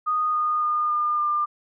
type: tone with pitch steps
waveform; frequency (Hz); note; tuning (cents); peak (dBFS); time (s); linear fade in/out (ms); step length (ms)
sine; 1237 / 1227 / 1217.2 / 1207.4 / 1197.6; D#6 / D#6 / D#6 / D6 / D6; -10 / -25 / -38 / +48 / +33; -20; 0.06-1.46; 20; 280
effects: none